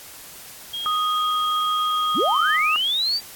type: tone with pitch glide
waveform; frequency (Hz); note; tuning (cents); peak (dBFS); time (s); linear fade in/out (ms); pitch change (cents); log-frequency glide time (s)
sine; 3254 to 3109; G#7 to G7; -36 to -15; -26; 0.73-2.57; 10; -79; 2.24-2.36
type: tone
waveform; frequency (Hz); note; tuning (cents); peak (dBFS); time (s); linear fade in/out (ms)
sine; 1244.5; D#6; 0; -20; 0.86-2.76; 0
type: linear sweep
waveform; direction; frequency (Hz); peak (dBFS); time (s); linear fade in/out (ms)
sine; up; 122.2 to 4772; -19; 2.14-3.21; 50
effects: white hiss -41 dBFS RMS until 3.35 s + AAC 64 kbps